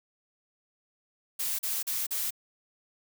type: noise bursts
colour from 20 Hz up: blue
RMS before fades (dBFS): -31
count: 4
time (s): 1.39-2.307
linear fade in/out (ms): 10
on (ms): 200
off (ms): 39
effects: none